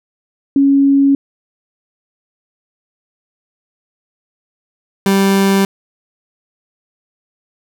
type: tone pair in turn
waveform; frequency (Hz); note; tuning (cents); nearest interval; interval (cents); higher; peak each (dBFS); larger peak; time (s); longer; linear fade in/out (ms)
sine / 30% pulse; 277.2 / 195.5; C#4 / G3; 0 / -4; tritone; 604; first; -7; neither; 0.56-1.15 / 5.06-5.65; neither; 2
effects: none